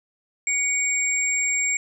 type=tone pair together; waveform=sine; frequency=2239 / 7440 Hz; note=C#7 / A#8; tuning=+17 / -4 cents; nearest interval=octave + major sixth; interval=2079 cents; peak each=-23 dBFS; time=0.47-1.77 s; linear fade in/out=2 ms; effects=none